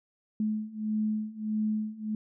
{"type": "beating tone pair", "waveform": "sine", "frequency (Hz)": [214, 215.6], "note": ["A3", "A3"], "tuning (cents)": [-48, -35], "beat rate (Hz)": 1.6, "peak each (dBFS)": [-32, -30], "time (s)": [0.4, 2.15], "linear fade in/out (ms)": 2, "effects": []}